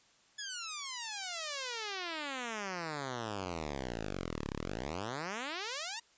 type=exponential two-way sweep; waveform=5% pulse; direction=down then up; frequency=1719 to 33.03 to 960 Hz; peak=-26 dBFS; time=0.38-6 s; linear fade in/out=10 ms; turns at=4.53 s; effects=white hiss -66 dBFS RMS until 6.17 s + resampled to 16000 Hz